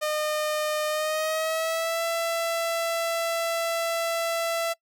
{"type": "tone with pitch glide", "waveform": "sawtooth", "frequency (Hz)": [609, 668], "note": ["D#5", "E5"], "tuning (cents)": [-37, 23], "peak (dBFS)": -21, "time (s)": [0.01, 4.74], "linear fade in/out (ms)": 20, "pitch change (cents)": 160, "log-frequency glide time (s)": [0.87, 2.04], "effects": ["noise-tail reverb RT60 0.1 s tail -23 dB re dry"]}